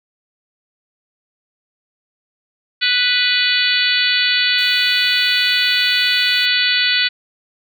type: harmonic tone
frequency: 493.9 Hz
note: B4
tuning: in tune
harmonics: 3 / 4 / 5 / 6 / 7 / 8 / 9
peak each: -21 / -21 / -21 / -21 / -21 / -21 / -21 dBFS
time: 2.81-7.09 s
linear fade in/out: 20 ms
type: noise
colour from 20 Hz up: white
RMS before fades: -39 dBFS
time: 4.58-6.46 s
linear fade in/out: 5 ms
effects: none